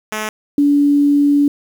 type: tone pair in turn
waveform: 5% pulse / sine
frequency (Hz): 215.2 / 287.3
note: A3 / D4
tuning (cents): -38 / -38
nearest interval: perfect fourth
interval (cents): 500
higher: second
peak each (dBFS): -9 / -9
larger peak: neither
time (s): 0.12-0.29 / 0.58-1.48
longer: second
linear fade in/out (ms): 2
effects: 7-bit